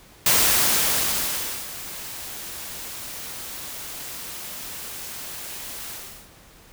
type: noise with ADSR envelope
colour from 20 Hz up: white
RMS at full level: -17 dBFS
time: 0.26-6.3 s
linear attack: 3 ms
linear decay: 1400 ms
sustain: -18 dB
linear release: 390 ms
effects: pink hiss -50 dBFS RMS until 6.72 s

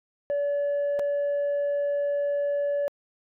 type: tone with dropouts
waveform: sine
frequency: 573 Hz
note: D5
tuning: 43 cents flat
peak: -21 dBFS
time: 0.3-2.88 s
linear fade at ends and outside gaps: 0 ms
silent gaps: 0.991-0.995 s
effects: tanh soft clip ceiling -22 dBFS

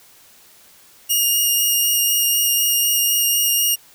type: tone with vibrato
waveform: 5% pulse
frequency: 2845 Hz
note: F7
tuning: 31 cents sharp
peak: -7 dBFS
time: 1.09-3.76 s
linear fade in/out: 20 ms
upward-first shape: sine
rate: 4 Hz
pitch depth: 10 cents each way
effects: white hiss -49 dBFS RMS until 3.94 s

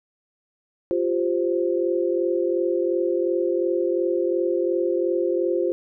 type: chord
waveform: sine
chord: F suspended second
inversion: none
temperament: equal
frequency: 349.2 / 392 / 523.3 Hz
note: F4 / G4 / C5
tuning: 0 / 0 / 0 cents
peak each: -22 / -26 / -25 dBFS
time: 0.91-5.72 s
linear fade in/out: 0 ms
effects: none

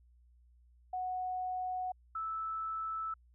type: tone pair in turn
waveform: sine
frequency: 737 / 1313.2 Hz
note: F#5 / E6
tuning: -7 / -7 cents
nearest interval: minor seventh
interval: 1000 cents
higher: second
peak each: -34 / -35 dBFS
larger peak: first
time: 0.93-1.92 / 2.15-3.14 s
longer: neither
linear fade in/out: 5 ms
effects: added 60 Hz sine -61 dBFS peak until 3.34 s

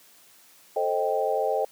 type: chord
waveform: sine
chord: A half-diminished seventh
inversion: none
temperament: equal with one note detuned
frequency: 440 / 528.4 / 622.3 / 784 Hz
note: A4 / C5 / Eb5 / G5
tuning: 0 / +17 / 0 / 0 cents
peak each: -28 dBFS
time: 0.76-1.65 s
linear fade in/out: 5 ms
effects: white hiss -55 dBFS RMS until 1.71 s + high-pass 150 Hz 12 dB/octave

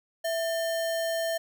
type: tone with sample-and-hold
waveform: sine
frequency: 660 Hz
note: E5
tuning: 2 cents sharp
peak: -26 dBFS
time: 0.24-1.38 s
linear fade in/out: 10 ms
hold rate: 2450 Hz
effects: none

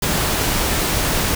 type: noise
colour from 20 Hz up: pink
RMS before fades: -19 dBFS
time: 0.02-1.35 s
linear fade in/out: 5 ms
effects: none

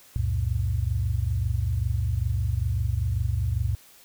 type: tone cluster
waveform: sine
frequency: 67.8 / 90.1 / 115.3 Hz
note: C#2 / F#2 / A#2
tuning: -38 / -45 / -19 cents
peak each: -27 dBFS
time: 0.16-3.75 s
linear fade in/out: 0 ms
effects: white hiss -53 dBFS RMS until 4.04 s

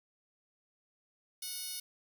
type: tone with high-pass filter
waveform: 10% pulse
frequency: 734 Hz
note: F#5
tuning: 14 cents flat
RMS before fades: -41 dBFS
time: 1.42-1.8 s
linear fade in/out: 5 ms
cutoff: 6000 Hz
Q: 1.1
effects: none

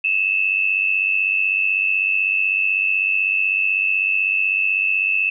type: tone pair together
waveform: sine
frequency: 2571 / 2667 Hz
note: E7 / E7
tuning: -44 / +20 cents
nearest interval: minor second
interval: 64 cents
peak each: -19 dBFS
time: 0.04-5.3 s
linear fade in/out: 5 ms
effects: none

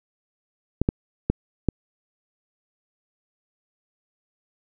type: clicks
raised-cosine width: 3 ms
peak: -6 dBFS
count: 4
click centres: 0.816 / 0.889 / 1.3 / 1.687 s
effects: none

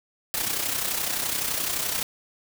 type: noise with amplitude modulation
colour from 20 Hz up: white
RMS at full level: -25 dBFS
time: 0.34-2.03 s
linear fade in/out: 0 ms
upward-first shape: sine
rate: 31.7 Hz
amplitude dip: 55%
effects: none

